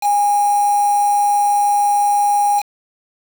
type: tone with quantisation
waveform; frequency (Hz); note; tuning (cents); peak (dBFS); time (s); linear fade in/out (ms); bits
sine; 819; G#5; -24; -12; 0.01-2.63; 50; 4
effects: none